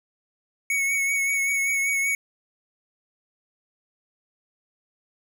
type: tone with vibrato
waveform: square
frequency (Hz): 2218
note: C#7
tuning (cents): 0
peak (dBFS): -22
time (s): 0.7-2.15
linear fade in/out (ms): 2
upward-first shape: triangle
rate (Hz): 5.2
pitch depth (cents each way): 31
effects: none